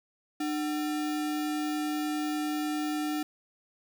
sine tone with sample-and-hold, 301.7 Hz, D4, 47 cents sharp, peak -28 dBFS, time 0.4-3.23 s, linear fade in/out 5 ms, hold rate 1050 Hz, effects none

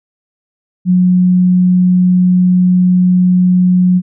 sine tone, 181.4 Hz, F#3, 34 cents flat, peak -6 dBFS, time 0.85-4.02 s, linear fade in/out 50 ms, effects none

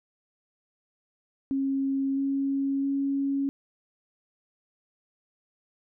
sine tone with pitch steps, 271.7 / 274.6 / 276.5 Hz, C#4 / C#4 / C#4, -35 / -16 / -4 cents, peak -24 dBFS, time 1.51-3.49 s, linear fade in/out 0 ms, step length 660 ms, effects none

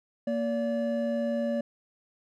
triangle tone pair together, 233.1 / 575.3 Hz, A#3 / D5, 0 / -36 cents, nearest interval octave + major third, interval 1564 cents, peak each -27 dBFS, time 0.27-1.61 s, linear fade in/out 5 ms, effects none

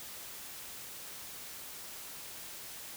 silence, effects white hiss -46 dBFS RMS until 2.96 s

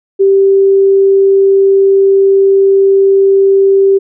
sine tone, 390.8 Hz, G4, 5 cents flat, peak -4 dBFS, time 0.19-3.99 s, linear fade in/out 20 ms, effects none

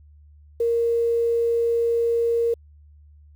sine tone with quantisation, 466.2 Hz, A#4, in tune, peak -18 dBFS, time 0.6-2.54 s, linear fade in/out 5 ms, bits 8, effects added 74 Hz sine -47 dBFS peak until 3.35 s

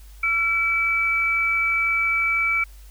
sine tone pair together, 1353 / 2301 Hz, E6 / D7, +45 / -36 cents, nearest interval major sixth, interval 919 cents, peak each -26 / -19 dBFS, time 0.23-2.64 s, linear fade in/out 5 ms, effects added 50 Hz sine -41 dBFS peak until 2.9 s + white hiss -54 dBFS RMS until 2.9 s

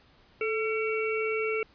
harmonic tone with a mistuned harmonic, 451.8 Hz, A4, 46 cents sharp, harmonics 1 / 3 / 5 / 6, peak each -28 / -37 / -33 / -37 dBFS, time 0.41-1.63 s, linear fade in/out 2 ms, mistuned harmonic 1, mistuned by -56 cents, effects pink hiss -60 dBFS RMS until 1.74 s + resampled to 11025 Hz

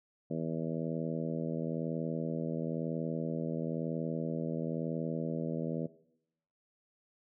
harmonic tone, 81 Hz, E2, 30 cents flat, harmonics 2 / 3 / 4 / 5 / 6 / 7 / 8, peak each -37 / -38 / -41 / -44 / -42 / -43 / -48 dBFS, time 0.3-5.87 s, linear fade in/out 10 ms, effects noise-tail reverb RT60 0.8 s tail -19 dB re dry

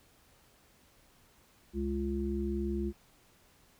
harmonic tone, 69.3 Hz, C#2, in tune, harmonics 1 / 3 / 5, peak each -35 / -35 / -35 dBFS, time 1.73-2.93 s, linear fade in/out 50 ms, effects pink hiss -64 dBFS RMS until 3.79 s

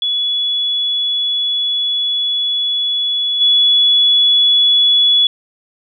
sine tone with level steps, 3400 Hz, G#7, 40 cents sharp, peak -14 / -8 dBFS, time 0.02-5.27 s, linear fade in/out 2 ms, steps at 3.4 s, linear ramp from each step 20 ms, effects none

